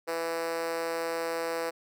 5% pulse tone with high-pass filter, 165.7 Hz, E3, 9 cents sharp, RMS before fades -32 dBFS, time 0.07-1.71 s, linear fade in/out 20 ms, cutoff 440 Hz, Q 5, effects none

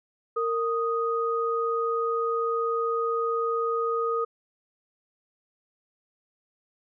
sine tone pair together, 460.3 / 1244.5 Hz, A#4 / D#6, -22 / 0 cents, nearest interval octave + perfect fourth, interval 1722 cents, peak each -26 / -27 dBFS, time 0.36-4.25 s, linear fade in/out 10 ms, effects none

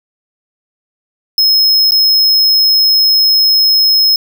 square tone with dropouts, 5160 Hz, E8, 38 cents flat, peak -7 dBFS, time 1.38-4.16 s, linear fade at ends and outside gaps 2 ms, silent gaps 1.909-1.919 s, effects none

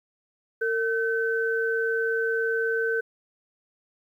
sine tone pair together, 454.6 / 1529 Hz, A#4 / G6, -43 / -44 cents, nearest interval octave + major sixth, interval 2099 cents, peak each -25 / -26 dBFS, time 0.61-3.01 s, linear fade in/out 10 ms, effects 10-bit

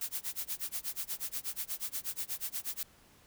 blue noise with tremolo, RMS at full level -35 dBFS, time 0.01-2.83 s, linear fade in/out 2 ms, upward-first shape sine, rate 8.3 Hz, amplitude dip 100%, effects pink hiss -62 dBFS RMS until 3.26 s

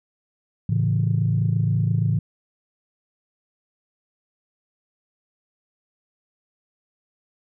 sine chord, A major, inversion none, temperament equal, 110 / 138.59 / 164.81 Hz, A2 / C#3 / E3, 0 / 0 / 0 cents, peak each -20 / -23 / -23 dBFS, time 0.69-2.19 s, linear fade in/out 5 ms, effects tanh soft clip ceiling -10 dBFS

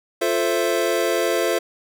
square chord, F major seventh, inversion none, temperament equal with one note detuned, 349.2 / 440 / 523.3 / 664.6 Hz, F4 / A4 / C5 / E5, 0 / 0 / 0 / +14 cents, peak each -25 dBFS, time 0.21-1.59 s, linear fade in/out 10 ms, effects none

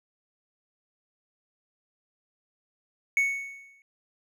triangle tone with exponential decay, 2217 Hz, C#7, in tune, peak -17 dBFS, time 3.17-3.82 s, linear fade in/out 1 ms, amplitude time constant 140 ms, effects none

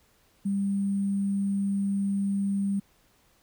sine tone with sample-and-hold, 198.1 Hz, G3, 18 cents sharp, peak -24 dBFS, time 0.45-2.8 s, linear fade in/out 10 ms, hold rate 8820 Hz, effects pink hiss -64 dBFS RMS until 3.42 s

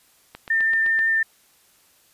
click train, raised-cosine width 0.3 ms, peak -20 dBFS, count 6, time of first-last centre 0.35-0.991 s, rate 7.8 Hz
sine tone with vibrato, 1799 Hz, A6, 38 cents sharp, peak -17 dBFS, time 0.5-1.23 s, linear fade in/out 5 ms, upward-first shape sine, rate 5.6 Hz, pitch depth 8 cents each way
effects white hiss -58 dBFS RMS until 2.13 s + resampled to 32000 Hz

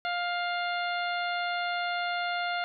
harmonic tone, 703 Hz, F5, 11 cents sharp, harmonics 1 / 2 / 3 / 4 / 5 / 6, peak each -31 / -33 / -37 / -41 / -41 / -43 dBFS, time 0.05-2.64 s, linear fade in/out 0 ms, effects none

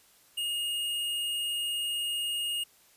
square tone, 2853 Hz, F7, 36 cents sharp, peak -30 dBFS, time 0.37-2.64 s, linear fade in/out 10 ms, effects white hiss -61 dBFS RMS until 2.96 s + resampled to 32000 Hz

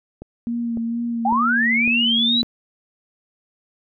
click train, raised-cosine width 2 ms, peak -21 dBFS, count 5, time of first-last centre 0.22-2.43 s, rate 1.81 Hz
sine tone with vibrato, 233.1 Hz, A#3, in tune, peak -21 dBFS, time 0.47-2.43 s, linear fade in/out 0 ms, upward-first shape sine, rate 2.2 Hz, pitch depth 26 cents each way
sine linear sweep, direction up, 740 to 3997 Hz, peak -16 dBFS, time 1.25-2.42 s, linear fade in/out 5 ms
effects none

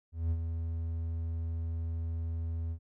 triangle tone with ADSR envelope, 82.41 Hz, E2, in tune, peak -24 dBFS, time 0.12-2.79 s, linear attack 190 ms, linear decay 53 ms, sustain -6 dB, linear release 75 ms, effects none

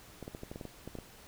clicks, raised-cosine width 2 ms, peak -28 dBFS, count 11, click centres 0.227 / 0.279 / 0.349 / 0.434 / 0.515 / 0.559 / 0.612 / 0.653 / 0.876 / 0.953 / 0.987 s, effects pink hiss -55 dBFS RMS until 1.27 s

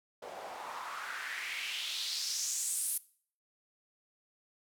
white noise with band-pass filter sweep, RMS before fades -38 dBFS, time 0.22-2.98 s, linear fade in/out 5 ms, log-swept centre 550 to 11000 Hz, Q 3.3, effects noise-tail reverb RT60 0.5 s tail -20 dB re dry

